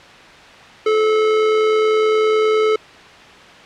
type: tone with amplitude modulation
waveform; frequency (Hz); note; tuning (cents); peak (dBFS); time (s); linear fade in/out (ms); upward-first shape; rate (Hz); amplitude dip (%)
square; 433.4; A4; -26; -12; 0.86-2.76; 5; sine; 89.8; 30
effects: white hiss -40 dBFS RMS until 3.65 s + low-pass 3000 Hz 12 dB/octave